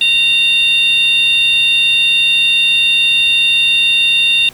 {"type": "tone pair together", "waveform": "sine", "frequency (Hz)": [2760, 3633], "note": ["F7", "A#7"], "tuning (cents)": [-21, -45], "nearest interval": "perfect fourth", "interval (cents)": 476, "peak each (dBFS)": -10, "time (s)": [0.01, 4.49], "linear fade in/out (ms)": 2, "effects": ["tanh soft clip ceiling -5 dBFS", "pink hiss -40 dBFS RMS until 4.53 s"]}